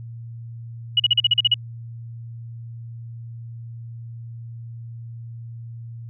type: tone bursts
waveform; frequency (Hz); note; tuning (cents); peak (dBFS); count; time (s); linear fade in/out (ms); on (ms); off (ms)
sine; 2916; F#7; -26; -12; 9; 0.97-1.542; 5; 28; 40
effects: added 116 Hz sine -33 dBFS peak until 6.09 s